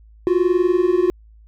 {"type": "tone pair together", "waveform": "triangle", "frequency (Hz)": [348.2, 368.9], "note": ["F4", "F#4"], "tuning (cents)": [-5, -5], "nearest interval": "minor second", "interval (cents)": 100, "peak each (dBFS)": -15, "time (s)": [0.27, 1.1], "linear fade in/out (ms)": 0, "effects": ["added 54 Hz sine -44 dBFS peak until 1.47 s"]}